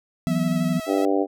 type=chord; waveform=sine; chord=E suspended second; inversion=none; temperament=equal; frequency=164.81 / 185 / 246.9 Hz; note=E3 / F#3 / B3; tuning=0 / 0 / 0 cents; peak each=-24 dBFS; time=0.27-0.8 s; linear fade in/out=0 ms
type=tone with vibrato; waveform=sawtooth; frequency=652 Hz; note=E5; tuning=19 cents flat; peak=-27 dBFS; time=0.27-1.05 s; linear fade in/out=0 ms; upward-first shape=square; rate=12 Hz; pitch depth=20 cents each way
type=harmonic tone; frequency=98 Hz; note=G2; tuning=in tune; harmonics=3 / 4 / 5 / 6 / 7 / 8; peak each=-22 / -24 / -26 / -28 / -29 / -30 dBFS; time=0.86-1.27 s; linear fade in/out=50 ms
effects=none